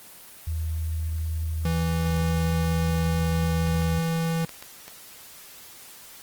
sine tone with pitch glide, 80 to 81.3 Hz, D#2 to E2, +49 to -23 cents, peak -25 dBFS, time 0.47-3.99 s, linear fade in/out 5 ms, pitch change +28 cents, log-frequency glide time 1.78-1.89 s
square tone, 164.81 Hz, E3, in tune, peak -24 dBFS, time 1.65-4.45 s, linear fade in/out 2 ms
clicks, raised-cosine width 0.2 ms, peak -22 dBFS, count 6, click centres 3.671 / 3.82 / 3.892 / 4.493 / 4.625 / 4.88 s
effects white hiss -46 dBFS RMS until 6.22 s + Opus 24 kbps

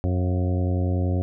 harmonic tone with a mistuned harmonic, 90.5 Hz, F#2, 38 cents flat, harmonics 1 / 2 / 3 / 4 / 5 / 6 / 7 / 8, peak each -21 / -30 / -30 / -34 / -39 / -35 / -41 / -41 dBFS, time 0.04-1.22 s, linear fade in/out 0 ms, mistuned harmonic 7, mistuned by +60 cents, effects none

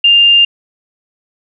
sine tone, 2801 Hz, F7, 4 cents sharp, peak -4 dBFS, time 0.04-0.45 s, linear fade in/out 5 ms, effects none

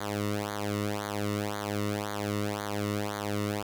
sawtooth tone with flanger, 103.3 Hz, G#2, 9 cents flat, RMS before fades -32 dBFS, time 0-3.63 s, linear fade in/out 10 ms, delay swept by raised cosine 0.37 to 1.26 ms, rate 1.9 Hz, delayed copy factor -1, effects 9-bit

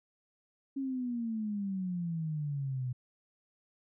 sine exponential sweep, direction down, 275.6 to 123.47 Hz, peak -32 dBFS, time 0.76-2.93 s, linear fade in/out 10 ms, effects none

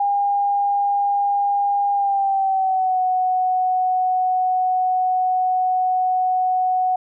sine tone with pitch glide, 807 to 740 Hz, G#5 to F#5, -50 to 0 cents, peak -16 dBFS, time 0-6.96 s, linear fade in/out 5 ms, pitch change -150 cents, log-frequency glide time 1.93-2.99 s, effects none

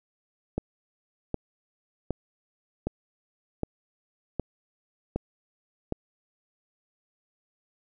click train, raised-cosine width 2 ms, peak -14 dBFS, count 8, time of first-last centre 0.58-5.924 s, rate 1.31 Hz, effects none

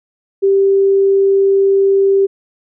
sine tone, 392 Hz, G4, in tune, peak -8 dBFS, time 0.42-2.27 s, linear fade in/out 20 ms, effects none

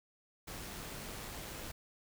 pink noise with amplitude modulation, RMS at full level -44 dBFS, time 0.47-1.72 s, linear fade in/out 10 ms, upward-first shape sine, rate 104 Hz, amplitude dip 25%, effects none

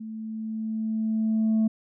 sine tone with level ramp, 220 Hz, A3, in tune, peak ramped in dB -34 to -16 dBFS, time 0-1.68 s, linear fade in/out 10 ms, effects tanh soft clip ceiling -18 dBFS

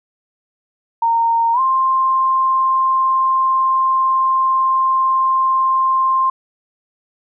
sine tone with pitch glide, 922 to 1053 Hz, A#5 to C6, -19 to +11 cents, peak -12 dBFS, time 1.02-6.3 s, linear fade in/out 5 ms, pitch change +230 cents, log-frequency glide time 1.53-1.6 s, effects none

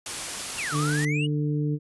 white noise, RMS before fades -32 dBFS, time 0.06-1.05 s, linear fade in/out 2 ms
triangle exponential two-way sweep, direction down then up, 2988 to 1108.7 to 2988 Hz, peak -27 dBFS, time 0.57-1.27 s, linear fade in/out 20 ms, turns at 0.76 s
harmonic tone, 148.5 Hz, D3, 20 cents sharp, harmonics 1 / 2 / 3, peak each -24 / -29 / -35 dBFS, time 0.71-1.79 s, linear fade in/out 50 ms
effects resampled to 24000 Hz

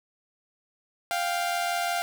sawtooth tone pair together, 698.5 / 784 Hz, F5 / G5, 0 / 0 cents, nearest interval major second, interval 200 cents, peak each -23 / -28 dBFS, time 1.11-2.02 s, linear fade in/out 0 ms, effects none

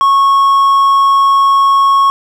triangle tone, 1100 Hz, C#6, 14 cents flat, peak -4 dBFS, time 0.01-2.1 s, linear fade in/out 0 ms, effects none

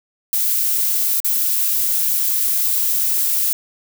violet noise with dropouts, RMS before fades -18 dBFS, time 0.33-3.53 s, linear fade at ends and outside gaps 1 ms, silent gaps 1.202-1.245 s, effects none

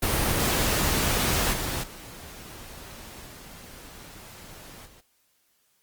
pink noise with level steps, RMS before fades -24 / -30 / -43 / -45 / -53 dBFS, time 0.02-5.01 s, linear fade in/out 10 ms, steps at 1.52 / 1.82 / 3.26 / 4.85 s, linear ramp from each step 20 ms, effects white hiss -68 dBFS RMS until 5.82 s + Opus 32 kbps

